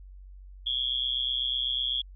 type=tone with amplitude modulation; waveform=sine; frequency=3324 Hz; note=G#7; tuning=1 cent sharp; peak=-22 dBFS; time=0.66-2.02 s; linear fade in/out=10 ms; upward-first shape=sine; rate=128 Hz; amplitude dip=100%; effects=added 47 Hz sine -44 dBFS peak until 2.15 s